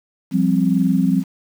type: chord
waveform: sine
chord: F suspended second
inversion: none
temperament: just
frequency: 174.61 / 196.44 / 261.9 Hz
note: F3 / G3 / C4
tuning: 0 / +4 / +2 cents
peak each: -18 dBFS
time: 0.31-1.24 s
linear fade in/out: 50 ms
effects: 7-bit